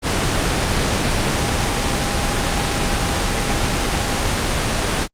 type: tone in noise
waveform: sine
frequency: 808 Hz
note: G#5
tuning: 48 cents flat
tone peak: -29 dBFS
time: 1.33-4.29 s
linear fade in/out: 50 ms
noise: pink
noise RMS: -18 dBFS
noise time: 0.02-5.08 s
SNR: -14 dB
effects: low-pass 8000 Hz 12 dB/octave + Opus 32 kbps